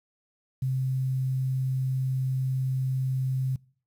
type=tone with quantisation; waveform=sine; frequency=131 Hz; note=C3; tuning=2 cents sharp; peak=-24 dBFS; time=0.62-3.56 s; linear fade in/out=5 ms; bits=9; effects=noise-tail reverb RT60 0.5 s tail -25 dB re dry